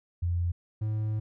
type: tone pair in turn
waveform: sine / triangle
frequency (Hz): 86.8 / 107.96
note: F2 / A2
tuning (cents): -10 / -32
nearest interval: major third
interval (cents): 378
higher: second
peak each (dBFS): -25 / -25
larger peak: neither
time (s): 0.22-0.52 / 0.81-1.2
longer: second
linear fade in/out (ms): 10
effects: none